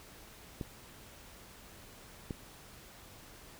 clicks, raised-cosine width 3 ms, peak -24 dBFS, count 2, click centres 0.612 / 2.308 s, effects pink hiss -54 dBFS RMS until 3.59 s

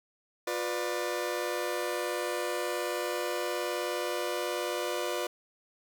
sawtooth chord, B diminished, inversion second, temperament just, 355.6 / 493.9 / 592.7 Hz, F4 / B4 / D5, +31 / 0 / +16 cents, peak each -31 dBFS, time 0.47-5.27 s, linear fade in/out 5 ms, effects none

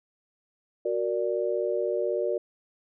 sine chord, Gb augmented, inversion none, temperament equal, 370 / 466.2 / 587.3 Hz, Gb4 / Bb4 / D5, 0 / 0 / 0 cents, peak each -29 dBFS, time 0.85-2.38 s, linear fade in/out 5 ms, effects none

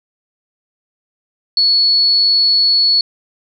sine tone, 4399 Hz, C#8, 14 cents flat, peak -9 dBFS, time 1.57-3.01 s, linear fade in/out 2 ms, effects none

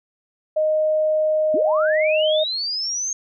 sine tone, 620 Hz, D#5, 6 cents flat, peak -16 dBFS, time 0.56-2.44 s, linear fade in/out 10 ms
sine linear sweep, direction up, 246.9 to 6480 Hz, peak -22 dBFS, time 1.54-3.13 s, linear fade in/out 2 ms
effects none

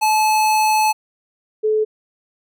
square / sine tone pair in turn, 863 / 431.5 Hz, A5 / A4, -34 / -34 cents, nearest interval octave, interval 1200 cents, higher first, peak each -14 dBFS, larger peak neither, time 0.01-0.93 / 1.63-1.85 s, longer first, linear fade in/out 20 ms, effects none

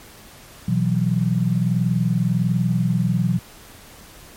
sine chord, B suspended fourth, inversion none, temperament equal, 123.47 / 164.81 / 185 Hz, B2 / E3 / F#3, 0 / 0 / 0 cents, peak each -21 dBFS, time 0.68-3.39 s, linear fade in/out 5 ms, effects pink hiss -44 dBFS RMS until 4.36 s + MP3 64 kbps

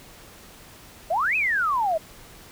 sine exponential two-way sweep, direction up then down, 606 to 2637 to 612 Hz, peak -20 dBFS, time 1.1-1.98 s, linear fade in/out 10 ms, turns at 1.36 s, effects pink hiss -47 dBFS RMS until 2.51 s

